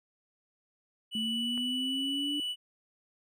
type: tone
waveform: triangle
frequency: 2960 Hz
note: F#7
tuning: in tune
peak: -30 dBFS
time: 1.11-2.56 s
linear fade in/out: 50 ms
type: linear sweep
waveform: sine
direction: up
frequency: 218.3 to 293.7 Hz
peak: -33 dBFS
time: 1.15-2.4 s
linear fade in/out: 2 ms
type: click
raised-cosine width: 0.5 ms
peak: -32 dBFS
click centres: 1.577 s
effects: none